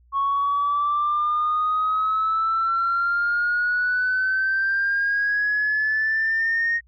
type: exponential sweep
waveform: sine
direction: up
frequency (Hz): 1100 to 1864.7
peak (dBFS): -18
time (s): 0.12-6.81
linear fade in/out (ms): 50
effects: tanh soft clip ceiling -15 dBFS + added 60 Hz sine -53 dBFS peak until 6.87 s